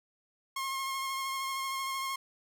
sawtooth tone with vibrato, 1075 Hz, C6, 47 cents sharp, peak -29 dBFS, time 0.56-2.16 s, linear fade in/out 5 ms, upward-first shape sine, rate 13 Hz, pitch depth 19 cents each way, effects none

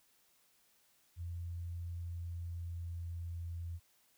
sine tone with pitch glide, 85.9 to 84.91 Hz, F2 to F2, -28 to -48 cents, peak -39 dBFS, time 1.16-3.8 s, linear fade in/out 50 ms, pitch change -20 cents, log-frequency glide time 1.86-3.53 s, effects white hiss -71 dBFS RMS until 4.17 s

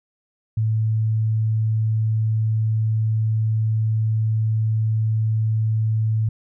sine tone, 110 Hz, A2, in tune, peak -17 dBFS, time 0.57-6.29 s, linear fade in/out 5 ms, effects none

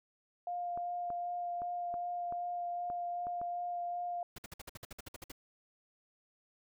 sine tone with vibrato, 703 Hz, F5, 11 cents sharp, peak -35 dBFS, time 0.47-4.23 s, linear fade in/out 2 ms, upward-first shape sine, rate 2.6 Hz, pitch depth 10 cents each way
clicks, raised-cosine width 1 ms, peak -33 dBFS, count 8, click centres 0.775 / 1.103 / 1.619 / 1.941 / 2.324 / 2.901 / 3.269 / 3.415 s
pink noise bursts, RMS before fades -46 dBFS, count 13, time 4.36-5.319 s, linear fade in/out 5 ms, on 23 ms, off 55 ms
effects none

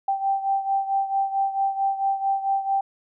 sine beating tone pair, 782 / 786.5 Hz, G5 / G5, -4 / +6 cents, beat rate 4.5 Hz, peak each -22 / -27 dBFS, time 0.08-2.81 s, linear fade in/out 5 ms, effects none

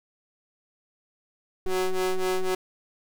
45% pulse ring-modulated tone, 185 Hz, F#3, in tune, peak -20 dBFS, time 1.66-2.55 s, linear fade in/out 5 ms, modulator 187 Hz, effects none

